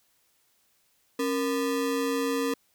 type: ring-modulated tone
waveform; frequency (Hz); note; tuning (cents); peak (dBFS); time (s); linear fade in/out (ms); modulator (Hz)
square; 370; F#4; 0; -23; 1.19-2.54; 5; 96.8
effects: white hiss -68 dBFS RMS until 2.74 s